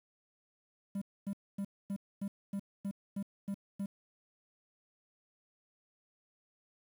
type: tone bursts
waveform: triangle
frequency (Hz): 198.6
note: G3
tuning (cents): +23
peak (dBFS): -32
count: 10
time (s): 0.95-3.86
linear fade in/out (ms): 5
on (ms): 66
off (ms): 250
effects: 10-bit